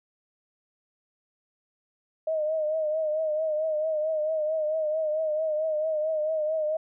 sine tone with vibrato, 622.3 Hz, D#5, in tune, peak -24 dBFS, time 2.27-6.77 s, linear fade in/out 5 ms, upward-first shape triangle, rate 4.5 Hz, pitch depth 63 cents each way, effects none

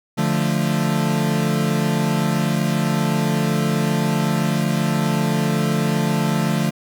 40% pulse chord, D minor, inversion none, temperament equal, 146.83 / 174.61 / 220 Hz, D3 / F3 / A3, 0 / 0 / 0 cents, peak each -21 dBFS, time 0.17-6.71 s, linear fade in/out 20 ms, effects none

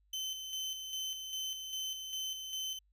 30% pulse tone with tremolo, 3066 Hz, G7, 39 cents flat, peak -33 dBFS, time 0.13-2.79 s, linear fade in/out 5 ms, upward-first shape square, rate 2.5 Hz, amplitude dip 45%, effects added 50 Hz sine -68 dBFS peak until 2.92 s

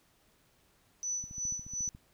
sine tone with tremolo, 5970 Hz, F#8, 15 cents sharp, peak -31 dBFS, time 1.03-1.89 s, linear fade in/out 0 ms, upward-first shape sine, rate 2.8 Hz, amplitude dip 85%
click train, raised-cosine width 5 ms, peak -36 dBFS, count 11, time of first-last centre 1.24-1.949 s, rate 14.1 Hz
effects pink hiss -68 dBFS RMS until 2.13 s

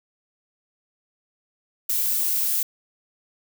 violet noise, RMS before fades -23 dBFS, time 1.89-2.63 s, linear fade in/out 5 ms, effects none

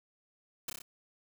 white noise with echo, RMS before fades -36 dBFS, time 0.68-0.7 s, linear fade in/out 5 ms, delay 30 ms, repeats 4, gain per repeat -3 dB, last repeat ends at 0.82 s, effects none

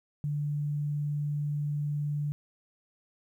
sine tone, 146.83 Hz, D3, in tune, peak -28 dBFS, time 0.24-2.32 s, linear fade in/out 0 ms, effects 11-bit

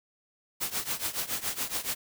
white noise with tremolo, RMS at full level -29 dBFS, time 0.6-1.95 s, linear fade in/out 20 ms, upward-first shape triangle, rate 7.1 Hz, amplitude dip 90%, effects none

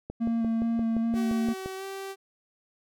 click train, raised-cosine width 2 ms, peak -22 dBFS, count 10, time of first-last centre 0.1-1.66 s, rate 5.77 Hz
triangle tone with vibrato, 228.5 Hz, A#3, 34 cents flat, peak -22 dBFS, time 0.2-1.54 s, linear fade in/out 20 ms, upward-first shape square, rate 2.4 Hz, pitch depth 13 cents each way
sawtooth tone with pitch glide, 380 to 388.7 Hz, F#4 to G4, +46 to -15 cents, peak -31 dBFS, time 1.13-2.16 s, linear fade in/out 50 ms, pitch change +39 cents, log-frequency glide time 1.76-1.84 s
effects none

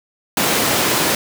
pink high-pass noise, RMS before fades -17 dBFS, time 0.37-1.15 s, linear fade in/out 2 ms, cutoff 210 Hz, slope 12 dB/octave, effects none

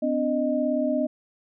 sine tone cluster, 253.8 / 291 / 617 Hz, B3 / D4 / D#5, +47 / -16 / -15 cents, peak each -25 / -28 / -25 dBFS, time 0.02-1.07 s, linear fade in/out 10 ms, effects none

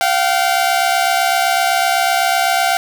sawtooth tone pair together, 698.5 / 766.4 Hz, F5 / G5, 0 / -39 cents, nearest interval major second, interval 161 cents, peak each -12 dBFS, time 0.01-2.77 s, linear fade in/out 0 ms, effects none

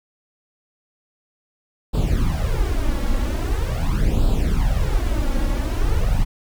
brown noise with flanger, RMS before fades -19 dBFS, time 1.93-6.25 s, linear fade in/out 20 ms, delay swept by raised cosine 0.24 to 3.64 ms, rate 0.43 Hz, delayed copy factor +0.75, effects none

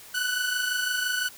sawtooth tone pair together, 1481.1 / 1507 Hz, F#6 / F#6, +1 / +31 cents, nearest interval unison, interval 30 cents, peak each -23 / -27 dBFS, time 0.14-1.29 s, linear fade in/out 10 ms, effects white hiss -47 dBFS RMS until 1.37 s

